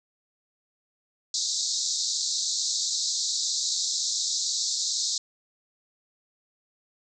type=band-pass noise; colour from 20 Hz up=pink; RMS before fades=-28 dBFS; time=1.34-5.18 s; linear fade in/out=2 ms; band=3800 to 7600 Hz; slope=96 dB/octave; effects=none